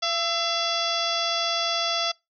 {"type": "harmonic tone with a mistuned harmonic", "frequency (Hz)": 679, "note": "F5", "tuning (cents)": -49, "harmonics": [1, 2, 3, 4, 5, 6, 7, 8, 9], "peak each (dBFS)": [-30, -30, -36, -35, -28, -39, -30, -34, -38], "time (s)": [0.02, 2.12], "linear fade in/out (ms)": 10, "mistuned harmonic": 2, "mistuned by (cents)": -45, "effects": ["noise-tail reverb RT60 0.2 s tail -24 dB re dry"]}